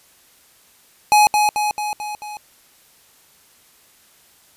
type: tone with echo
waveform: square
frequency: 840 Hz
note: G#5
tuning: 19 cents sharp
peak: -10 dBFS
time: 1.12-1.27 s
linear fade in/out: 0 ms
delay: 220 ms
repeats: 5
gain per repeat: -4 dB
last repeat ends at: 2.37 s
effects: white hiss -53 dBFS RMS until 4.56 s + resampled to 32000 Hz